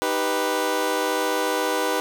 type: chord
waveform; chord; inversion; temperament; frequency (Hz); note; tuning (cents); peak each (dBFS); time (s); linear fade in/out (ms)
20% pulse; Eb augmented; none; equal; 311.1 / 392 / 493.9; Eb4 / G4 / B4; 0 / 0 / 0; -23 / -22 / -19; 0.02-2; 0
effects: none